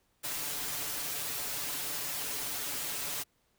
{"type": "noise with comb filter", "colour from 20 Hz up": "white", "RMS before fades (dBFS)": -36, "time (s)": [0.23, 3.24], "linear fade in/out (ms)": 20, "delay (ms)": 6.9, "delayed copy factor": 0.85, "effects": ["pink hiss -73 dBFS RMS until 3.58 s"]}